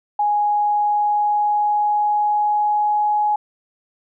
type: tone with pitch glide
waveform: sine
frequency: 830.6 to 838.8 Hz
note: G#5 to G#5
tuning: 0 to +17 cents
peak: -15 dBFS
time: 0.19-3.36 s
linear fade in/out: 5 ms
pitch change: +17 cents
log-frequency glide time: 0.45-3.23 s
effects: none